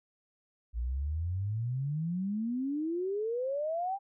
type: exponential sweep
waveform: sine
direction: up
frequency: 55.6 to 808 Hz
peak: -30 dBFS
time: 0.73-3.99 s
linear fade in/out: 50 ms
effects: none